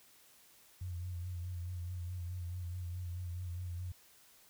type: tone with vibrato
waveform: sine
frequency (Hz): 88.7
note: F2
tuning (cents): +27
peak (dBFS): -38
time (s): 0.81-3.92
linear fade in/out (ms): 5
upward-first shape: sine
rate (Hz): 4.7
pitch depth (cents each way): 50
effects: white hiss -63 dBFS RMS until 4.49 s